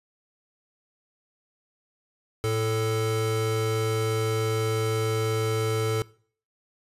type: tone pair together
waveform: square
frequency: 111.34 / 440 Hz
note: A2 / A4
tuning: +21 / 0 cents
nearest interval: 2 octaves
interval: 2379 cents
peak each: -27 dBFS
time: 2.44-6.02 s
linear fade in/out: 0 ms
effects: noise-tail reverb RT60 0.5 s tail -22 dB re dry + resampled to 32000 Hz